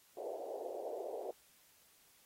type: band-pass noise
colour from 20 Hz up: pink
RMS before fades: -43 dBFS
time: 0.17-1.31 s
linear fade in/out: 2 ms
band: 390 to 720 Hz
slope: 48 dB/octave
effects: white hiss -67 dBFS RMS until 2.25 s + AAC 48 kbps